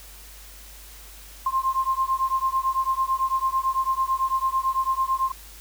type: beating tone pair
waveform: sine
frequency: 1053 / 1062 Hz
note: C6 / C6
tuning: +11 / +25 cents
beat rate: 9 Hz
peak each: -24 dBFS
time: 1.46-5.32 s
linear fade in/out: 5 ms
effects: added 50 Hz sine -45 dBFS peak until 5.6 s + white hiss -46 dBFS RMS until 5.6 s